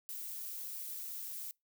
violet noise, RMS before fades -43 dBFS, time 0.09-1.51 s, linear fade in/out 0 ms, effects noise-tail reverb RT60 0.2 s tail -25 dB re dry

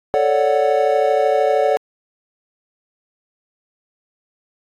triangle chord, D major seventh, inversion second, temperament equal, 440 / 554.4 / 587.3 / 740 Hz, A4 / C#5 / D5 / F#5, 0 / 0 / 0 / 0 cents, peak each -17 dBFS, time 0.14-1.77 s, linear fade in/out 0 ms, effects AAC 48 kbps

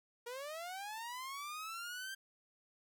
sawtooth linear sweep, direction up, 466.2 to 1588 Hz, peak -39 dBFS, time 0.26-2.15 s, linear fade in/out 10 ms, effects none

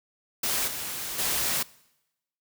white noise with level steps, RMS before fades -27 / -34 / -27 dBFS, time 0.43-1.63 s, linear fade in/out 5 ms, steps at 0.67 / 1.18 s, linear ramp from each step 10 ms, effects noise-tail reverb RT60 0.9 s tail -22 dB re dry

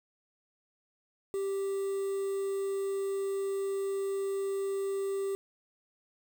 triangle tone with quantisation, 392 Hz, G4, in tune, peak -28 dBFS, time 1.34-5.35 s, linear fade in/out 0 ms, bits 8, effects none

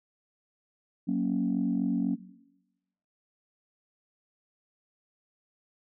sine chord, F# major, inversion none, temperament equal, 185 / 233.1 / 277.2 Hz, F#3 / A#3 / C#4, 0 / 0 / 0 cents, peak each -29 dBFS, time 1.07-2.16 s, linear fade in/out 20 ms, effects noise-tail reverb RT60 1.0 s tail -18 dB re dry + tanh soft clip ceiling -18 dBFS

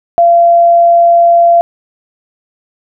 sine tone, 685 Hz, F5, 34 cents flat, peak -3 dBFS, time 0.18-1.61 s, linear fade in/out 0 ms, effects none

